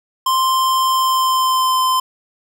square tone with pitch glide, 1046.5 to 1032.7 Hz, C6 to C6, 0 to -23 cents, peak -14 dBFS, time 0.26-2 s, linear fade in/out 5 ms, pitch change -23 cents, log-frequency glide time 0.88-1.82 s, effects none

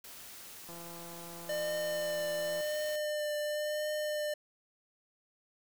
white noise, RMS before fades -49 dBFS, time 0.04-2.96 s, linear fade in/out 2 ms
click train, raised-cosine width 1 ms, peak -36 dBFS, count 327, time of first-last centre 0.69-2.608 s, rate 170 Hz
square tone with vibrato, 601 Hz, D5, 40 cents sharp, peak -33 dBFS, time 1.49-4.34 s, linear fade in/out 5 ms, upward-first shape triangle, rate 0.93 Hz, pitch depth 18 cents each way
effects none

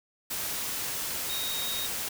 sine tone in noise, 3748 Hz, A#7, 9 cents sharp, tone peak -33 dBFS, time 1.29-1.87 s, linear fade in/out 10 ms, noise white, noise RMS -33 dBFS, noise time 0.3-2.09 s, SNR -3 dB, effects none

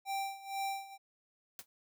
square tone with tremolo, 784 Hz, G5, in tune, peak -34 dBFS, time 0.05-0.98 s, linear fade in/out 50 ms, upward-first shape sine, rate 2.1 Hz, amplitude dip 85%
white noise with exponential decay, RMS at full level -41 dBFS, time 1.59-1.66 s, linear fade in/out 1 ms, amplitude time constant 15 ms
effects none

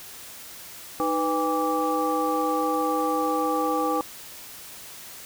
sine tone cluster, 310.7 / 495.4 / 809 / 1163 Hz, D#4 / B4 / G#5 / D6, -2 / +5 / -46 / -17 cents, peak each -27 dBFS, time 1-4.01 s, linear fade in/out 0 ms, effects tanh soft clip ceiling -11 dBFS + white hiss -42 dBFS RMS until 5.25 s

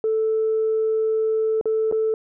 sine tone with dropouts, 440 Hz, A4, in tune, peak -17 dBFS, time 0.04-2.14 s, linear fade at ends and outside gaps 1 ms, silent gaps 1.612-1.656 / 1.914-1.924 s, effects tanh soft clip ceiling -14 dBFS

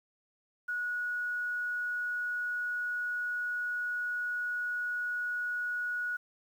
sine tone, 1460 Hz, F#6, 24 cents flat, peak -31 dBFS, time 0.68-6.17 s, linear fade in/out 10 ms, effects 10-bit

